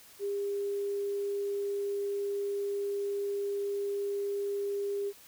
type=tone; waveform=sine; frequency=402.4 Hz; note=G4; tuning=45 cents sharp; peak=-30 dBFS; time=0.19-5.13 s; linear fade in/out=50 ms; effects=white hiss -55 dBFS RMS until 5.27 s